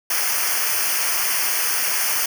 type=noise with comb filter; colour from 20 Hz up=white; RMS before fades=-21 dBFS; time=0.1-2.26 s; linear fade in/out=5 ms; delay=0.26 ms; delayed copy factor=-1; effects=none